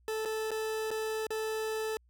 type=tone with dropouts; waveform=40% pulse; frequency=437.8 Hz; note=A4; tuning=9 cents flat; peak=-31 dBFS; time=0.08-1.97 s; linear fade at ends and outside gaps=1 ms; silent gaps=0.251-0.256 / 0.507-0.515 / 0.906-0.913 / 1.268-1.305 s; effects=added 60 Hz sine -62 dBFS peak until 2.09 s